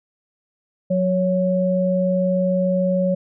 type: tone pair together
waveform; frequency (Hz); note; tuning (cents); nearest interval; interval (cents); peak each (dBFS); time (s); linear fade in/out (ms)
sine; 182.7 / 555.8; F#3 / C#5; -22 / +4; octave + perfect fifth; 1926; -19; 0.9-3.15; 10
effects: none